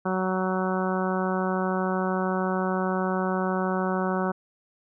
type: harmonic tone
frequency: 186.6 Hz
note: F#3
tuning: 15 cents sharp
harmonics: 1 / 2 / 3 / 4 / 5 / 6 / 7 / 8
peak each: -27 / -30 / -32 / -33 / -34 / -35 / -35 / -36 dBFS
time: 0.05-4.32 s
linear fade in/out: 10 ms
effects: none